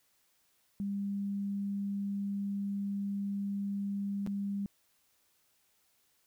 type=tone with dropouts; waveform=sine; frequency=200 Hz; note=G3; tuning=35 cents sharp; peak=-32 dBFS; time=0.8-4.66 s; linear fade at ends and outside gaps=0 ms; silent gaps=4.264-4.273 s; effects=white hiss -72 dBFS RMS until 6.26 s